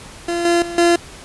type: tone with level steps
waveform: 30% pulse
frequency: 343.2 Hz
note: F4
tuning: 30 cents flat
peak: -16 / -10 / -23 / -8 dBFS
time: 0.28-0.96 s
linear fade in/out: 5 ms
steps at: 0.45 / 0.62 / 0.78 s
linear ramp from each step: 2 ms
effects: pink hiss -38 dBFS RMS until 1.24 s + resampled to 24000 Hz